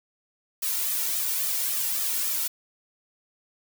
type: noise with flanger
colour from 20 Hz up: blue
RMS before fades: -27 dBFS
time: 0.62-2.48 s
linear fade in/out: 10 ms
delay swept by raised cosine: 1.6 to 2.19 ms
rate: 3.6 Hz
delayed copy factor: +0.7
effects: none